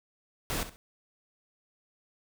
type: noise with echo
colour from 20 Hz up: pink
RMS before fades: -32 dBFS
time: 0.5-0.63 s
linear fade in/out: 0 ms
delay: 65 ms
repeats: 2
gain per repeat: -12 dB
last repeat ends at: 0.76 s
effects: none